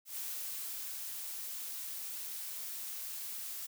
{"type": "noise with ADSR envelope", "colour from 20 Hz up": "blue", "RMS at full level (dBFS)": -40, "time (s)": [0.05, 3.67], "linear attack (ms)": 120, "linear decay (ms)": 830, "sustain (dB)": -2, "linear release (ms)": 17, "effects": []}